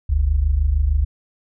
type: tone pair together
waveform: sine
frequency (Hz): 46.25 / 72.8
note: F#1 / D2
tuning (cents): 0 / -15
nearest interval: minor sixth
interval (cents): 785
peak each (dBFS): -19 / -16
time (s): 0.09-1.05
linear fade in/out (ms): 10
effects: none